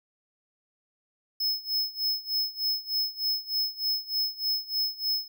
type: tone with tremolo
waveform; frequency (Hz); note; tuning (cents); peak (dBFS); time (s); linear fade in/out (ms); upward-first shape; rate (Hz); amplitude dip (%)
square; 5190; E8; -28; -24; 1.4-5.28; 5; sine; 3.3; 90
effects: none